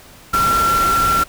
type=tone in noise; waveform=sine; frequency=1361 Hz; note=F6; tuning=45 cents flat; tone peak=-13 dBFS; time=0.33-1.24 s; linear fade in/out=10 ms; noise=pink; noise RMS=-23 dBFS; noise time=0.33-1.24 s; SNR=+7 dB; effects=pink hiss -43 dBFS RMS until 1.28 s